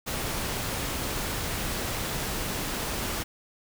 pink noise, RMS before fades -31 dBFS, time 0.06-3.24 s, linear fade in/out 20 ms, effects none

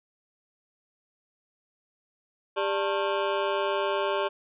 25% pulse ring-modulated tone, 493.9 Hz, B4, in tune, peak -18 dBFS, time 2.56-4.29 s, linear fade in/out 20 ms, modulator 96.1 Hz, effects resampled to 8000 Hz

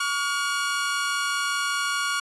sawtooth tone pair together, 1131.8 / 1426 Hz, C#6 / F6, +36 / +36 cents, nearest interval major third, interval 400 cents, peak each -24 / -22 dBFS, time 0-2.2 s, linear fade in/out 5 ms, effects resampled to 24000 Hz

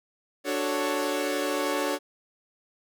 sawtooth chord, D major seventh, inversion none, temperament equal, 293.7 / 370 / 440 / 554.4 Hz, D4 / F#4 / A4 / C#5, 0 / 0 / 0 / 0 cents, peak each -27 / -29 / -29 / -26 dBFS, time 0.44-1.99 s, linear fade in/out 50 ms, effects none

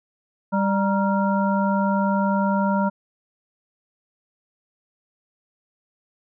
harmonic tone with a mistuned harmonic, 197.9 Hz, G3, 17 cents sharp, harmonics 1 / 3 / 5 / 7, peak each -20 / -26 / -24 / -30 dBFS, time 0.52-2.9 s, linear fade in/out 20 ms, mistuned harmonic 5, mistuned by -81 cents, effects none

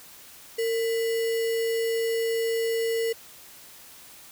sine tone with sample-and-hold, 455.8 Hz, A#4, 39 cents flat, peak -23 dBFS, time 0.58-3.13 s, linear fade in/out 10 ms, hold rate 2450 Hz, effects white hiss -48 dBFS RMS until 4.31 s

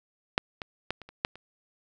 clicks, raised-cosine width 0.3 ms, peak -6 / -19 / -13 / -27 / -30 / -8 / -30 dBFS, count 7, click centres 0.379 / 0.618 / 0.906 / 1.017 / 1.09 / 1.249 / 1.356 s, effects none

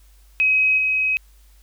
sine tone with level steps, 2538 Hz, D#7, 34 cents sharp, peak -14 / -17 dBFS, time 0.4-1.17 s, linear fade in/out 0 ms, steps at 0.77 s, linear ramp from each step 20 ms, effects added 50 Hz sine -48 dBFS peak until 1.62 s + white hiss -59 dBFS RMS until 1.62 s

